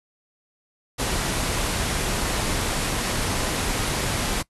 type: low-pass noise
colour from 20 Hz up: pink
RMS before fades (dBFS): -25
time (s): 0.98-4.43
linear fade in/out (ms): 20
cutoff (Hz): 12000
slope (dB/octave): 96
effects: noise-tail reverb RT60 0.1 s tail -21 dB re dry